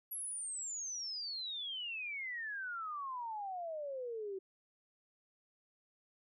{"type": "exponential sweep", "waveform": "sine", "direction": "down", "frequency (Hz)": [11540, 374.5], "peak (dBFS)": -39, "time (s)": [0.11, 4.39], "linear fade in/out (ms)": 10, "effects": []}